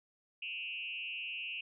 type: tone with frequency modulation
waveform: sine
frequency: 2691 Hz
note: E7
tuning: 35 cents sharp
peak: -38 dBFS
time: 0.42-1.61 s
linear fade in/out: 5 ms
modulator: 179 Hz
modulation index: 1.2
effects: none